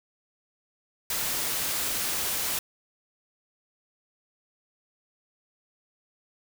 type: noise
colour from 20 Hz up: white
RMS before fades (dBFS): -29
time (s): 1.1-2.59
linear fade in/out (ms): 2
effects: none